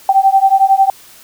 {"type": "beating tone pair", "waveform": "sine", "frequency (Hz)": [772, 783], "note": ["G5", "G5"], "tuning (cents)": [-27, -2], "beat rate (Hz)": 11, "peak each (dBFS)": -10, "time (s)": [0.09, 0.9], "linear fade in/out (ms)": 2, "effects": ["white hiss -41 dBFS RMS until 1.23 s"]}